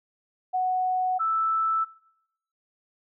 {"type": "tone pair in turn", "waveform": "sine", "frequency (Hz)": [740, 1318.5], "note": ["F#5", "E6"], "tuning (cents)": [0, 0], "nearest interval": "minor seventh", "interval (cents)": 1000, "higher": "second", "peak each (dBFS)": -22, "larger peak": "neither", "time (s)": [[0.53, 1.19], [1.19, 1.85]], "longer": "neither", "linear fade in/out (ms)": 20, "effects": ["noise-tail reverb RT60 0.8 s tail -22 dB re dry"]}